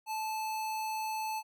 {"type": "tone", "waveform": "square", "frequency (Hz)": 872, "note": "A5", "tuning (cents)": -16, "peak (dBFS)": -34, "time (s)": [0.06, 1.43], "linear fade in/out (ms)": 50, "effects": []}